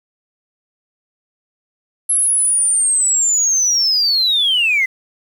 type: linear sweep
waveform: sine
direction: down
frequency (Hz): 11100 to 2000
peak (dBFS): -11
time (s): 2.09-4.86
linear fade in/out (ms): 10
effects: tanh soft clip ceiling -8 dBFS + 7-bit